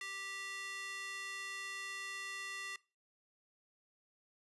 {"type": "tone with high-pass filter", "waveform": "square", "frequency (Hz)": 392, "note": "G4", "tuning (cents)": 0, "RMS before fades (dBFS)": -44, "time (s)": [0.01, 2.76], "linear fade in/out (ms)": 2, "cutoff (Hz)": 1900, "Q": 1.9, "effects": ["noise-tail reverb RT60 0.3 s tail -20 dB re dry", "resampled to 24000 Hz"]}